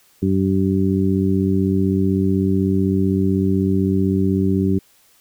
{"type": "harmonic tone", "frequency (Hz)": 95.9, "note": "G2", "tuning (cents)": -37, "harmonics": [1, 2, 3, 4], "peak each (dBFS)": [-21, -18, -21, -23], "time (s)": [0.22, 4.79], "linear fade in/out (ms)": 10, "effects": ["white hiss -55 dBFS RMS until 5.2 s"]}